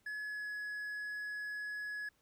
triangle tone with pitch glide, 1699 to 1687.3 Hz, G#6 to G#6, +39 to +27 cents, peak -37 dBFS, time 0.06-2.09 s, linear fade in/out 5 ms, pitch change -12 cents, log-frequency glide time 0.23-0.52 s, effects pink hiss -74 dBFS RMS until 2.21 s

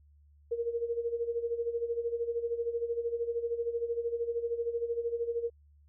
sine tone with tremolo, 468.7 Hz, A#4, 9 cents sharp, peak -27 dBFS, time 0.51-5.5 s, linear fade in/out 10 ms, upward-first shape sine, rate 13 Hz, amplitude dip 75%, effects added 73 Hz sine -58 dBFS peak until 5.88 s

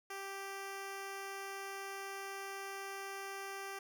10% pulse tone, 392 Hz, G4, in tune, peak -34 dBFS, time 0.1-3.79 s, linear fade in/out 5 ms, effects none

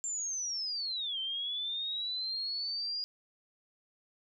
sine linear two-way sweep, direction down then up, 7360 to 3095 to 4868 Hz, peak -33 dBFS, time 0.04-3.04 s, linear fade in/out 0 ms, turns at 1.19 s, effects none

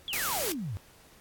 sine exponential sweep, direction down, 3520 to 87.31 Hz, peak -32 dBFS, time 0.08-0.77 s, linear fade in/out 0 ms
white noise, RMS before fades -32 dBFS, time 0.13-0.52 s, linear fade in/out 0 ms
effects pink hiss -57 dBFS RMS until 1.2 s + AAC 64 kbps

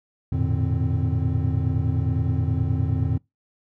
triangle tone cluster, 85.8 / 108 / 117.6 / 148.6 / 262.1 Hz, F2 / A2 / A#2 / D3 / C4, -30 / -32 / +16 / +21 / +3 cents, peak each -23 / -24 / -25 / -25 / -29 dBFS, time 0.32-3.18 s, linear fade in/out 5 ms, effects noise-tail reverb RT60 0.2 s tail -25 dB re dry

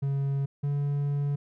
triangle tone pair in turn, 138.59 / 143.06 Hz, C#3 / D3, 0 / -45 cents, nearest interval minor second, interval 55 cents, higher second, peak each -23 dBFS, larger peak neither, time 0.02-0.46 / 0.63-1.36 s, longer second, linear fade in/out 10 ms, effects none

